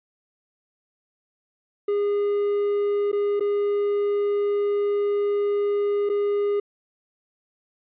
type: tone with dropouts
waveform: triangle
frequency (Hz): 408.7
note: G#4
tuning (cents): -28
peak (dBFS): -18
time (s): 1.88-6.6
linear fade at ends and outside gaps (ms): 5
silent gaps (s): 3.117-3.128 / 3.397-3.406 / 6.092-6.097
effects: resampled to 8000 Hz